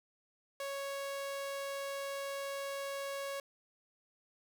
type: tone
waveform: sawtooth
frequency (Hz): 554.4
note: C#5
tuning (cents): 0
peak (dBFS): -34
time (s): 0.6-3.4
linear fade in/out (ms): 2
effects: none